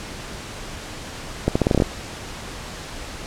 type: accelerating click train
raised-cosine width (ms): 2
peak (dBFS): -3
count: 9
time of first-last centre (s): 1.48-1.822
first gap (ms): 75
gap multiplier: 0.83
effects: pink hiss -34 dBFS RMS until 3.26 s + low-pass 8000 Hz 12 dB/octave